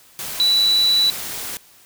sine tone in noise, 3951 Hz, B7, in tune, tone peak -13 dBFS, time 0.4-1.1 s, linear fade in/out 0 ms, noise white, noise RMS -29 dBFS, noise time 0.19-1.57 s, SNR +13 dB, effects white hiss -50 dBFS RMS until 1.85 s

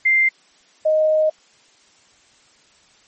sine tone pair in turn, 2093 / 622.3 Hz, C7 / D#5, 0 / 0 cents, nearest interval octave + major sixth, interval 2100 cents, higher first, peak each -12 / -13 dBFS, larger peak first, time 0.05-0.29 / 0.85-1.3 s, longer second, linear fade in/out 10 ms, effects white hiss -54 dBFS RMS until 3.07 s + MP3 32 kbps

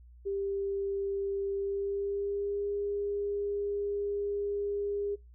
sine tone with pitch glide, 395.5 to 405.9 Hz, G4 to G#4, +15 to -40 cents, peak -30 dBFS, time 0.25-5.16 s, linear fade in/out 20 ms, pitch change +45 cents, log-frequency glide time 1.55-2.7 s, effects noise-tail reverb RT60 0.2 s tail -24 dB re dry + added 60 Hz sine -51 dBFS peak until 5.34 s

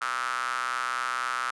square tone with high-pass filter, 62 Hz, B1, 7 cents sharp, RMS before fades -30 dBFS, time 0.01-1.51 s, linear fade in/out 10 ms, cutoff 1300 Hz, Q 6.1, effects resampled to 24000 Hz

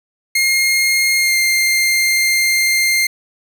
sawtooth tone with pitch glide, 2135 to 2106 Hz, C7 to C7, +34 to +11 cents, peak -9 dBFS, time 0.35-3.07 s, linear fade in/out 5 ms, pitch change -23 cents, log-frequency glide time 1.18-1.36 s, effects none

